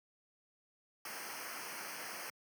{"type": "noise with comb filter", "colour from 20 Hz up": "pink", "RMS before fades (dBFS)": -45, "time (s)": [1.05, 2.3], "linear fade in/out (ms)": 2, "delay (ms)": 0.27, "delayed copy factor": -1, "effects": ["high-pass 150 Hz 12 dB/octave"]}